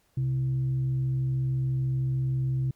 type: tone with frequency modulation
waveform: sine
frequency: 131.1 Hz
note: C3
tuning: 4 cents sharp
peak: -24 dBFS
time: 0.17-2.71 s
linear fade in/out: 5 ms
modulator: 196 Hz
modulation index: 0.2
effects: pink hiss -68 dBFS RMS until 2.75 s